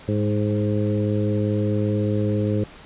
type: harmonic tone with a mistuned harmonic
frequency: 105 Hz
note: G#2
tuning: 19 cents sharp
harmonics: 1 / 2 / 3 / 4 / 5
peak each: -22 / -25 / -27 / -28 / -29 dBFS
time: 0.08-2.64 s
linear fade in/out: 5 ms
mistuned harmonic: 2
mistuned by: -24 cents
effects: pink hiss -44 dBFS RMS until 2.85 s + resampled to 8000 Hz